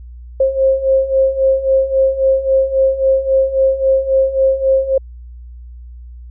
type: beating tone pair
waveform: sine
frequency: 531 / 534.7 Hz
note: C5 / C5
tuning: +25 / +37 cents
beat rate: 3.7 Hz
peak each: -16 / -12 dBFS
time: 0.4-4.98 s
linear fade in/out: 5 ms
effects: added 60 Hz sine -31 dBFS peak until 6.3 s